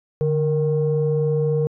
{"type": "tone pair together", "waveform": "sine", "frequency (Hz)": [147.48, 466.2], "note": ["D3", "A#4"], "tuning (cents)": [8, 0], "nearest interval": "octave + minor sixth", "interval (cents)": 1992, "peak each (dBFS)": -19, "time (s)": [0.21, 1.67], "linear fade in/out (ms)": 0, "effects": ["tanh soft clip ceiling -11 dBFS"]}